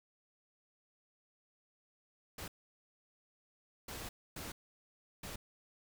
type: noise bursts at uneven times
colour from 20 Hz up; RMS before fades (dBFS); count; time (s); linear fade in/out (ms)
pink; -45; 4; 2.38-2.48 / 3.88-4.09 / 4.36-4.52 / 5.23-5.36; 5
effects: none